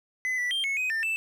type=tone with pitch steps; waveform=triangle; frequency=2022 / 1965 / 3175 / 2195 / 2513 / 1796 / 2647 Hz; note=B6 / B6 / G7 / C#7 / D#7 / A6 / E7; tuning=+40 / -9 / +21 / -18 / +17 / +35 / +7 cents; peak=-24 dBFS; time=0.25-1.16 s; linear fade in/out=0 ms; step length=130 ms; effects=10-bit